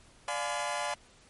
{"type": "chord", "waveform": "sawtooth", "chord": "D diminished seventh", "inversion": "none", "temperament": "just", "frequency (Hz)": [587.3, 704.8, 845.8, 1014.9], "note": ["D5", "F5", "Ab5", "Cb6"], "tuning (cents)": [0, 16, 31, 47], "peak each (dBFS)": -33, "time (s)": [0.28, 0.94], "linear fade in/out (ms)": 2, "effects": ["pink hiss -59 dBFS RMS until 1.29 s", "MP3 48 kbps"]}